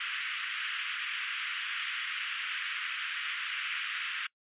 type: band-pass noise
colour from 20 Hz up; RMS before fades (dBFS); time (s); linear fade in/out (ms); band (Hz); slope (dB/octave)
white; -36; 0-4.27; 5; 1300 to 3200; 48
effects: noise-tail reverb RT60 0.1 s tail -24 dB re dry + resampled to 8000 Hz